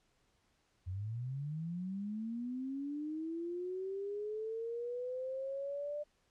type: linear sweep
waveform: sine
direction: up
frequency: 87.31 to 596 Hz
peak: -37 dBFS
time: 0.86-6.04 s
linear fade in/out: 20 ms
effects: pink hiss -75 dBFS RMS until 6.3 s + low-pass 8000 Hz 12 dB/octave